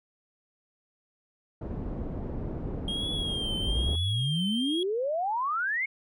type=low-pass noise; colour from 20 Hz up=pink; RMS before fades=-34 dBFS; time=1.61-3.96 s; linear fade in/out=5 ms; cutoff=440 Hz; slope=12 dB/octave
type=tone with vibrato; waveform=triangle; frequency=3233 Hz; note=G#7; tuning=47 cents flat; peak=-29 dBFS; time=2.88-4.83 s; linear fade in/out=2 ms; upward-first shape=triangle; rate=1.1 Hz; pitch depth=85 cents each way
type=exponential sweep; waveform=sine; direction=up; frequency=48.96 to 2217 Hz; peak=-26 dBFS; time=3.67-5.86 s; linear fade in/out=10 ms
effects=none